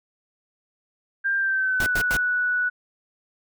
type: tone with pitch glide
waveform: sine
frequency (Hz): 1591 to 1475.9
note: G6 to F#6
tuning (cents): +25 to -5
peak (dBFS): -20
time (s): 1.24-2.7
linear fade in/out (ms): 20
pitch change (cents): -130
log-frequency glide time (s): 1.37-1.96
type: noise bursts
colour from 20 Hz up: pink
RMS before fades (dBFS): -28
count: 3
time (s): 1.8-2.169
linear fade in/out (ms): 2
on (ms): 63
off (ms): 90
effects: none